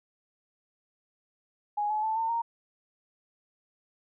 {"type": "tone with pitch steps", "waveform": "sine", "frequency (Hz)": [830.6, 854, 878, 902.6, 928], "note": ["G#5", "G#5", "A5", "A5", "A#5"], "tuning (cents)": [0, 48, -4, 44, -8], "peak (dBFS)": -26, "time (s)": [1.77, 2.42], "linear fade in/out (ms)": 10, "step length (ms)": 130, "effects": []}